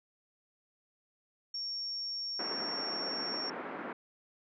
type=tone; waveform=sine; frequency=5510 Hz; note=F8; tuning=24 cents flat; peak=-35 dBFS; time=1.54-3.5 s; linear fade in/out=5 ms
type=band-pass noise; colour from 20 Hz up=pink; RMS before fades=-41 dBFS; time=2.39-3.93 s; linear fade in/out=5 ms; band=240 to 1900 Hz; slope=24 dB/octave
effects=none